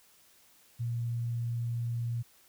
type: tone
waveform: sine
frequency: 118 Hz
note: A#2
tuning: 22 cents sharp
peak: -30 dBFS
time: 0.79-2.23 s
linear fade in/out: 20 ms
effects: white hiss -62 dBFS RMS until 2.48 s